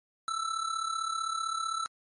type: tone with amplitude modulation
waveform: square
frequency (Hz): 1324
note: E6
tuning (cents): +7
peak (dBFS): -28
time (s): 0.28-1.86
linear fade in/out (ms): 0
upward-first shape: sine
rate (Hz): 35.6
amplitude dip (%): 70
effects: MP3 48 kbps